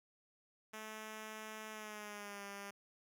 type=tone with pitch glide; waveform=5% pulse; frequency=217.1 to 200.2 Hz; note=A3 to G3; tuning=-23 to +37 cents; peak=-35 dBFS; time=0.73-2.71 s; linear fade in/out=10 ms; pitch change=-140 cents; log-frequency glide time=1.71-2.43 s; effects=none